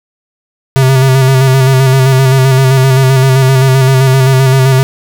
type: tone with vibrato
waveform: square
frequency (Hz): 132.3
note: C3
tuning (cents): +20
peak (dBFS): -5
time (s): 0.76-4.83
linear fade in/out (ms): 0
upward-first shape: square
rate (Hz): 7.7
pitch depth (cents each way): 30
effects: none